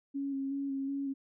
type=tone with vibrato; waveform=sine; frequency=274.8 Hz; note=C#4; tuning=15 cents flat; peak=-32 dBFS; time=0.14-1.14 s; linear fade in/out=20 ms; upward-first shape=square; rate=2.7 Hz; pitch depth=19 cents each way; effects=none